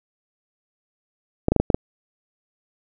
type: clicks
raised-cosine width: 2 ms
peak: -3 dBFS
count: 6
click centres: 1.484 / 1.52 / 1.563 / 1.6 / 1.702 / 1.745 s
effects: none